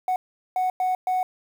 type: tone bursts at uneven times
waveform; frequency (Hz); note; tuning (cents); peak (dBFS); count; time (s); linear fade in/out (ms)
sine; 740; F#5; 0; -18; 4; 0.08-0.16 / 0.56-0.7 / 0.8-0.95 / 1.07-1.23; 2
effects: tanh soft clip ceiling -19 dBFS + 8-bit